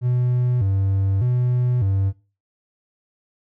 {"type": "tone with vibrato", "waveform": "triangle", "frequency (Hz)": 109.8, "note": "A2", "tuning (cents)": -3, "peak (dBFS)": -15, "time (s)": [0.01, 2.13], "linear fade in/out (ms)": 50, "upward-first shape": "square", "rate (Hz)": 0.83, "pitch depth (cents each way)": 210, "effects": ["noise-tail reverb RT60 0.3 s tail -17 dB re dry"]}